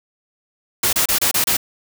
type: noise bursts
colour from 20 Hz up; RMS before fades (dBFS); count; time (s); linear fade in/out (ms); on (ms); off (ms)
white; -17; 6; 0.83-1.569; 5; 99; 29
effects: none